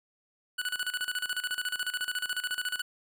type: tone with tremolo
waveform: 25% pulse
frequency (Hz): 1480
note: F#6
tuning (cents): 0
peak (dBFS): -25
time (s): 0.58-2.82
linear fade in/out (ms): 10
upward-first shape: square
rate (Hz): 14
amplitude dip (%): 80
effects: none